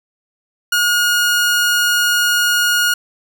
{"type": "tone", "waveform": "sawtooth", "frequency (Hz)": 1436, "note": "F6", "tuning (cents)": 48, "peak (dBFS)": -9, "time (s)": [0.72, 2.94], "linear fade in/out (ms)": 5, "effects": []}